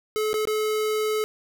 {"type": "tone with dropouts", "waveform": "square", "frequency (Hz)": 430, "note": "A4", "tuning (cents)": -40, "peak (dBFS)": -23, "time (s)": [0.16, 1.24], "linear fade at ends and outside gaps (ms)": 0, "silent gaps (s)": [[0.331, 0.341], [0.453, 0.473]], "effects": []}